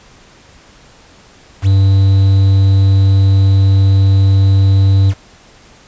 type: tone with quantisation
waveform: triangle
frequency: 97.2 Hz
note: G2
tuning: 14 cents flat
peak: -4 dBFS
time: 1.62-5.14 s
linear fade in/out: 50 ms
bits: 5
effects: pink hiss -43 dBFS RMS until 5.87 s + resampled to 16000 Hz